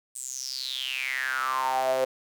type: tone with high-pass filter sweep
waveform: sawtooth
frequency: 131 Hz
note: C3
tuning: 2 cents sharp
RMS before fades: -29 dBFS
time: 0.15-2.05 s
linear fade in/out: 10 ms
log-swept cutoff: 8500 to 520 Hz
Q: 9.2
effects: none